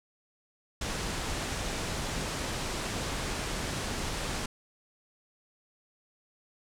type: low-pass noise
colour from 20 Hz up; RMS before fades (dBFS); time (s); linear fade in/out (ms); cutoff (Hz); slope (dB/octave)
pink; -34; 0.81-4.46; 5; 9200; 24
effects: none